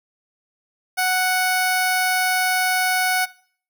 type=tone with notch filter; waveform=10% pulse; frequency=740 Hz; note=F#5; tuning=in tune; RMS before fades=-20 dBFS; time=0.97-3.26 s; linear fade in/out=20 ms; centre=3300 Hz; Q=1.2; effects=noise-tail reverb RT60 0.5 s tail -20 dB re dry